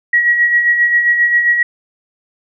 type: tone with tremolo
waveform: sine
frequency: 1912 Hz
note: A#6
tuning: 43 cents sharp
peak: -7 dBFS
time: 0.13-1.63 s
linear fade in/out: 5 ms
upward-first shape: sine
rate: 7.5 Hz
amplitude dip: 50%
effects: none